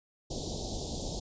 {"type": "band-stop noise", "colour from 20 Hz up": "pink", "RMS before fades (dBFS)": -36, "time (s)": [0.3, 1.2], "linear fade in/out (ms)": 10, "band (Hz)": [790, 3600], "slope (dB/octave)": 48, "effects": ["resampled to 16000 Hz"]}